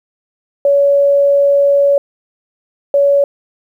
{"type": "tone bursts at uneven times", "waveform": "sine", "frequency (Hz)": 564, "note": "C#5", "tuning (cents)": 30, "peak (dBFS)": -7, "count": 2, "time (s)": [[0.65, 1.98], [2.94, 3.24]], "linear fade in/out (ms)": 2, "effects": ["8-bit"]}